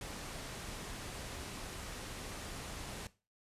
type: low-pass noise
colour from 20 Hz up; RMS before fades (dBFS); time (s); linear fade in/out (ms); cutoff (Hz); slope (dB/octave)
pink; -45; 0.01-3.07; 2; 11000; 24
effects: noise-tail reverb RT60 0.3 s tail -17 dB re dry + resampled to 32000 Hz